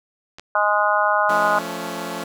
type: clicks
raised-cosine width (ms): 0.2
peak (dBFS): -20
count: 2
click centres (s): 0.385 / 0.396
type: harmonic tone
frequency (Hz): 207.7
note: G#3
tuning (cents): 0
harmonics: 3 / 4 / 5 / 6 / 7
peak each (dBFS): -22 / -22 / -22 / -22 / -22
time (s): 0.55-1.59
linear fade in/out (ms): 2
type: chord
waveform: 10% pulse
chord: F augmented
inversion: none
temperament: equal with one note detuned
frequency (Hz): 174.61 / 220 / 280.4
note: F3 / A3 / C#4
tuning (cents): 0 / 0 / +20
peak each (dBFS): -23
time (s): 1.29-2.24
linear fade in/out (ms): 5
effects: none